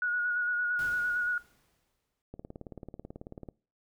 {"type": "tone with vibrato", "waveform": "sine", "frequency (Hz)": 1452, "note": "F#6", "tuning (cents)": -33, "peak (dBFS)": -27, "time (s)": [0.02, 1.38], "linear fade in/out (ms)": 2, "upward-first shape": "square", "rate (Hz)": 8.8, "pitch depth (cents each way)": 20}
{"type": "noise with exponential decay", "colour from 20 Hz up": "pink", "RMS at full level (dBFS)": -46, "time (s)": [0.79, 2.22], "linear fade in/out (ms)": 1, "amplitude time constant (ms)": 310}
{"type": "click train", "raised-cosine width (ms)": 2, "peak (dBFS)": -29, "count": 22, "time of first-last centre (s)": [2.34, 3.488], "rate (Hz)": 18.3}
{"effects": ["noise-tail reverb RT60 0.4 s tail -24 dB re dry"]}